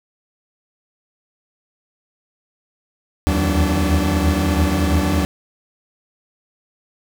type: tone cluster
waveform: 40% pulse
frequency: 76 / 79 / 84.9 / 189.5 / 290.4 Hz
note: D#2 / D#2 / F2 / F#3 / D4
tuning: -40 / +27 / -48 / +42 / -19 cents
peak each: -21 dBFS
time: 3.27-5.25 s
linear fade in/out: 0 ms
effects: none